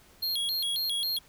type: tone with vibrato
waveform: square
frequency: 3745 Hz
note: A#7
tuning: 7 cents sharp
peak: -28 dBFS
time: 0.22-1.19 s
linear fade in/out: 10 ms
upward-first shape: square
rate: 3.7 Hz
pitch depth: 210 cents each way
effects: pink hiss -58 dBFS RMS until 1.28 s